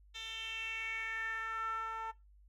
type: tone with band-pass filter sweep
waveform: 10% pulse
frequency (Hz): 447.3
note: A4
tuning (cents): +28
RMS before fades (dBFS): -40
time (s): 0.14-2.12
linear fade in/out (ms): 20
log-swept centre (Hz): 3800 to 1000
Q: 4.9
effects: noise-tail reverb RT60 0.2 s tail -18 dB re dry + added 50 Hz sine -59 dBFS peak until 2.48 s